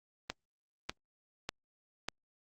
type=click train; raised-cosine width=0.2 ms; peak=-17 dBFS; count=4; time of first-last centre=0.3-2.086 s; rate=1.68 Hz; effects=Opus 32 kbps